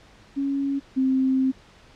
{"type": "tone pair in turn", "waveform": "sine", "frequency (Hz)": [277.2, 262.9], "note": ["C#4", "C4"], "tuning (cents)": [0, 8], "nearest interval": "minor second", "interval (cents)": 92, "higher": "first", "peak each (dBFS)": [-22, -18], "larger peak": "second", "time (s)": [[0.36, 0.8], [0.96, 1.52]], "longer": "second", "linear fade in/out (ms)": 20, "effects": ["pink hiss -52 dBFS RMS until 1.95 s", "low-pass 5000 Hz 12 dB/octave"]}